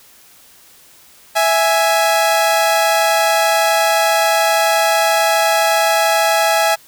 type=tone pair together; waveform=sawtooth; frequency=659.3 / 832 Hz; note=E5 / G#5; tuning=0 / +3 cents; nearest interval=major third; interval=403 cents; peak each=-11 dBFS; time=1.35-6.76 s; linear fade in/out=20 ms; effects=white hiss -46 dBFS RMS until 6.87 s